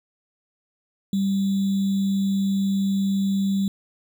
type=tone with sample-and-hold; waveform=sine; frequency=196 Hz; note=G3; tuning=in tune; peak=-19 dBFS; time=1.13-3.68 s; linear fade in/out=2 ms; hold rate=3675 Hz; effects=none